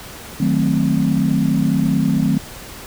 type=chord; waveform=sine; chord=D# diminished seventh; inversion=none; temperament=equal; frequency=155.56 / 185 / 220 / 261.6 Hz; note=D#3 / F#3 / A3 / C4; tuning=0 / 0 / 0 / 0 cents; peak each=-19 dBFS; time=0.4-2.38 s; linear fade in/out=5 ms; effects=tanh soft clip ceiling -3 dBFS + pink hiss -35 dBFS RMS until 2.86 s

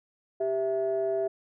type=tone pair together; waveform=sine; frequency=392.5 / 658.9 Hz; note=G4 / E5; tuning=+2 / -1 cents; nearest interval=major sixth; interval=897 cents; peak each=-27 / -27 dBFS; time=0.4-1.28 s; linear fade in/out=10 ms; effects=tanh soft clip ceiling -19 dBFS

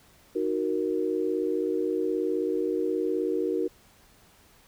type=chord; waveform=sine; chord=D# minor; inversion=none; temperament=equal; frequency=311.1 / 370 / 466.2 Hz; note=D#4 / F#4 / A#4; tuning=0 / 0 / 0 cents; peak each=-30 / -28 / -29 dBFS; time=0.35-3.68 s; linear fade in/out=10 ms; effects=pink hiss -58 dBFS RMS until 4.67 s

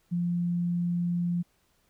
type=tone; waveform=sine; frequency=174 Hz; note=F3; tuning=6 cents flat; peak=-25 dBFS; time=0.11-1.43 s; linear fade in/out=20 ms; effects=pink hiss -69 dBFS RMS until 1.89 s

